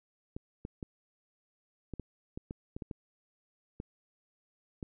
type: clicks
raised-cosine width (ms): 3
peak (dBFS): -26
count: 12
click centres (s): 0.365 / 0.651 / 0.828 / 1.937 / 1.997 / 2.375 / 2.509 / 2.765 / 2.822 / 2.912 / 3.801 / 4.828
effects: none